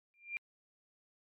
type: tone with exponential growth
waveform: sine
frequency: 2385 Hz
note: D7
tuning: 26 cents sharp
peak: -32 dBFS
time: 0.14-0.37 s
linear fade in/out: 0 ms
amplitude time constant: 48 ms
effects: MP3 96 kbps